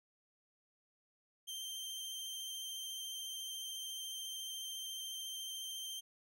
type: tone with vibrato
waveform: sawtooth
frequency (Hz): 3143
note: G7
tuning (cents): +4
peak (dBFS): -39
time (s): 1.47-6.01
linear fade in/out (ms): 20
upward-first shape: sine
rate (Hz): 14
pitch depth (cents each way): 15
effects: none